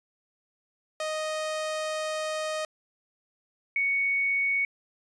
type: tone pair in turn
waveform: sawtooth / sine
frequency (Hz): 622.3 / 2226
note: D#5 / C#7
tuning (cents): 0 / +7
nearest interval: octave + minor seventh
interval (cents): 2207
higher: second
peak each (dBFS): -25 / -23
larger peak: second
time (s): 1-2.65 / 3.76-4.65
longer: first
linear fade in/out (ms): 2
effects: resampled to 22050 Hz